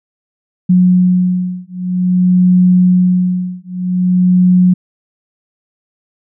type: beating tone pair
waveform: sine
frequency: 181.2 / 181.71 Hz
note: F#3 / F#3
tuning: -36 / -31 cents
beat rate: 0.51 Hz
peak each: -11 dBFS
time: 0.69-4.74 s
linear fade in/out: 10 ms
effects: none